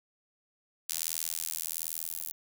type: tone with high-pass filter sweep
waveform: sawtooth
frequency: 81.3 Hz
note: E2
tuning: 23 cents flat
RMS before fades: -36 dBFS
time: 0.89-2.32 s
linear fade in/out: 5 ms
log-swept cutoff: 6700 to 12000 Hz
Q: 0.8
effects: none